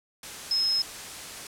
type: tone in noise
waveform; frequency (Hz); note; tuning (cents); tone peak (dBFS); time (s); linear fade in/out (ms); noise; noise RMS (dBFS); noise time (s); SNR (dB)
sine; 5160; E8; -38; -22; 0.51-0.82; 2; white; -39; 0.23-1.47; +14
effects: low-pass 10000 Hz 12 dB/octave